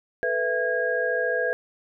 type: tone cluster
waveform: sine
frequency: 442 / 496 / 662 / 1635 Hz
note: A4 / B4 / E5 / G#6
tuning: +8 / +7 / +7 / -28 cents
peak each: -31 / -26 / -29 / -26 dBFS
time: 0.23-1.53 s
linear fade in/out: 0 ms
effects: none